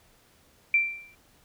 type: tone with exponential decay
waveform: sine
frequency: 2352 Hz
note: D7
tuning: 2 cents sharp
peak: -16 dBFS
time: 0.74-1.15 s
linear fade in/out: 2 ms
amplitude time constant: 88 ms
effects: pink hiss -61 dBFS RMS until 1.44 s